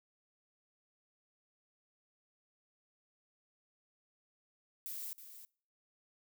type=noise with echo; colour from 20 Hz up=violet; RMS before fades=-43 dBFS; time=4.86-5.13 s; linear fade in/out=0 ms; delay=320 ms; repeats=1; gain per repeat=-10 dB; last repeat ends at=5.45 s; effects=noise-tail reverb RT60 0.5 s tail -25 dB re dry